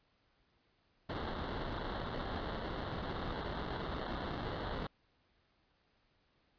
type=noise with sample-and-hold; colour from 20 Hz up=pink; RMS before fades=-40 dBFS; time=1.09-4.87 s; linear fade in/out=5 ms; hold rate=2450 Hz; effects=pink hiss -74 dBFS RMS until 6.58 s + resampled to 11025 Hz